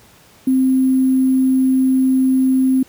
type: tone with sample-and-hold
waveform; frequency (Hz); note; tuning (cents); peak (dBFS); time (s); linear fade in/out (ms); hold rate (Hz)
sine; 261.6; C4; 0; -11; 0.47-2.83; 5; 11025
effects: pink hiss -48 dBFS RMS until 2.88 s + high-pass 60 Hz 12 dB/octave